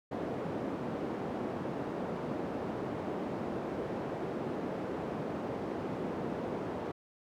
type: band-pass noise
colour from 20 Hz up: white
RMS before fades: -37 dBFS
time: 0.11-6.92 s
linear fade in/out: 10 ms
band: 150 to 490 Hz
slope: 12 dB/octave
effects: none